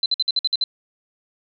sine tone bursts, 4053 Hz, B7, 44 cents sharp, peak -16 dBFS, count 8, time 0.03-0.64 s, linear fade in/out 2 ms, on 29 ms, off 54 ms, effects none

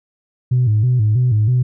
sine tone with vibrato, 115.7 Hz, A#2, 13 cents flat, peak -10 dBFS, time 0.51-1.63 s, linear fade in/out 10 ms, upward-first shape square, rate 3.1 Hz, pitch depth 140 cents each way, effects tanh soft clip ceiling -8 dBFS

